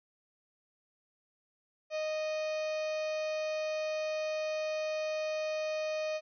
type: harmonic tone with a mistuned harmonic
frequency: 620 Hz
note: D#5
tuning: 6 cents flat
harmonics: 1 / 2 / 3 / 4 / 5 / 6 / 7 / 8 / 9 / 10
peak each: -32 / -48 / -50 / -43 / -54 / -55 / -51 / -56 / -59 / -56 dBFS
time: 1.9-6.21 s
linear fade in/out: 50 ms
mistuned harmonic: 10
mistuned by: -35 cents
effects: none